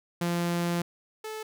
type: tone pair in turn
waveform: sawtooth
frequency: 172.5 / 434.7 Hz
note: F3 / A4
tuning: -21 / -21 cents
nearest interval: octave + major third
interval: 1600 cents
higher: second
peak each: -22 / -31 dBFS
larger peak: first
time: 0.21-0.82 / 1.24-1.43 s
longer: first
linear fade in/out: 5 ms
effects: none